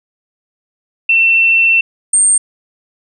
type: tone pair in turn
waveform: sine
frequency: 2693 / 8649 Hz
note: E7 / C#9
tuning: +36 / -44 cents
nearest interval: octave + minor sixth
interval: 2020 cents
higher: second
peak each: -7 dBFS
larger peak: neither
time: 1.09-1.81 / 2.13-2.38 s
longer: first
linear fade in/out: 5 ms
effects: none